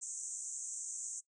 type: band-pass noise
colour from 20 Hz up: white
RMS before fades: -43 dBFS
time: 0.01-1.21 s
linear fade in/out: 20 ms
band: 6200 to 8400 Hz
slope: 96 dB/octave
effects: noise-tail reverb RT60 0.1 s tail -18 dB re dry